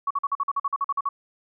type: tone bursts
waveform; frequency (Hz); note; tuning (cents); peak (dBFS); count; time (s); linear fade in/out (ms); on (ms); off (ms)
sine; 1119; C#6; +16; -21; 13; 0.07-1.09; 5; 36; 46
effects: none